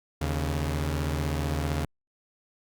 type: tone pair together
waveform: sawtooth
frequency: 77.3 / 139.01 Hz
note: D#2 / C#3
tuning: -11 / +5 cents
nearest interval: minor seventh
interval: 1016 cents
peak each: -24 / -27 dBFS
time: 0.21-1.85 s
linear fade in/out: 5 ms
effects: Opus 48 kbps